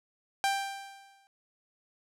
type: tone with exponential decay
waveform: sawtooth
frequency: 788 Hz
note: G5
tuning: 9 cents sharp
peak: -20 dBFS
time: 0.44-1.27 s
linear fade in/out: 0 ms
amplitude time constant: 180 ms
effects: low-pass 11000 Hz 12 dB/octave